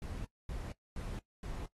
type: noise bursts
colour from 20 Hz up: brown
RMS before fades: -41 dBFS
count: 4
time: 0.02-1.66 s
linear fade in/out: 2 ms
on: 230 ms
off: 240 ms
effects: noise-tail reverb RT60 0.1 s tail -17 dB re dry + AAC 32 kbps